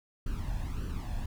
brown noise with flanger, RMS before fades -34 dBFS, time 0.26-1.26 s, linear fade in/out 5 ms, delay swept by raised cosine 0.67 to 1.19 ms, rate 1.7 Hz, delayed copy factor +0.7, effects none

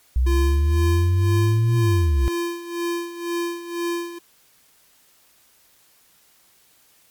sine exponential two-way sweep, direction up then down, 61 to 120 to 61 Hz, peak -15 dBFS, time 0.16-2.28 s, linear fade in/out 0 ms, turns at 1.77 s
square tone with tremolo, 343.2 Hz, F4, 30 cents flat, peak -22 dBFS, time 0.26-4.19 s, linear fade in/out 10 ms, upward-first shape sine, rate 2 Hz, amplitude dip 75%
effects white hiss -57 dBFS RMS until 7.1 s + MP3 96 kbps

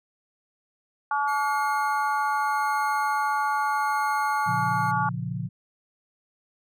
harmonic tone, 285.8 Hz, D4, 47 cents flat, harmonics 3 / 4 / 5, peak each -25 / -27 / -29 dBFS, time 1.11-5.09 s, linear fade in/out 2 ms
sawtooth tone with tremolo, 2144 Hz, C7, 42 cents sharp, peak -34 dBFS, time 1.27-4.92 s, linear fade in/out 20 ms, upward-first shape sine, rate 0.79 Hz, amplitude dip 40%
sine chord, Bb minor, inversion none, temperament just, 116.54 / 139.85 / 174.81 Hz, Bb2 / Db3 / F3, 0 / +16 / +2 cents, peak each -32 dBFS, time 4.46-5.49 s, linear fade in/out 20 ms
effects none

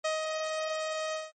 sawtooth tone with ADSR envelope, 628 Hz, D#5, 16 cents sharp, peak -23 dBFS, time 0.04-1.32 s, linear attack 11 ms, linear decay 160 ms, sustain -4 dB, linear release 190 ms, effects MP3 32 kbps

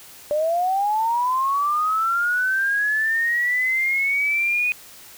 sine linear sweep, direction up, 584 to 2489 Hz, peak -18 dBFS, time 0.31-4.72 s, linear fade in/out 0 ms, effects white hiss -44 dBFS RMS until 5.17 s

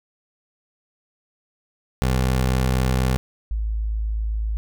20% pulse / sine tone pair in turn, 64.1 / 53.93 Hz, C2 / A1, -35 / -34 cents, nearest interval minor third, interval 299 cents, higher first, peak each -13 / -21 dBFS, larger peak first, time 2.02-3.17 / 3.51-4.57 s, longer first, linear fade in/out 0 ms, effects none

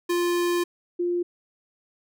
square / sine tone pair in turn, 349.2 / 350.6 Hz, F4 / F4, 0 / +7 cents, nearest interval unison, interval 7 cents, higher second, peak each -22 dBFS, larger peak neither, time 0.09-0.64 / 0.99-1.23 s, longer first, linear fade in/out 10 ms, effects none

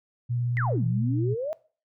sine tone with vibrato, 120.9 Hz, B2, 36 cents flat, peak -24 dBFS, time 0.29-1.35 s, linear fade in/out 20 ms, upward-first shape triangle, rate 18 Hz, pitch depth 25 cents each way
sine exponential two-way sweep, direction down then up, 2128 to 155.56 to 652 Hz, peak -27 dBFS, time 0.57-1.53 s, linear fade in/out 0 ms, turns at 0.85 s
effects noise-tail reverb RT60 0.4 s tail -21 dB re dry

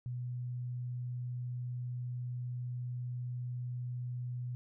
sine tone, 123.4 Hz, B2, 1 cent flat, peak -36 dBFS, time 0.06-4.55 s, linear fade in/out 0 ms, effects none

